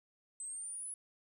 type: exponential sweep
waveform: sine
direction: up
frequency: 8070 to 10340 Hz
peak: -39 dBFS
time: 0.4-0.94 s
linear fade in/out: 2 ms
effects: tanh soft clip ceiling -38 dBFS + 12-bit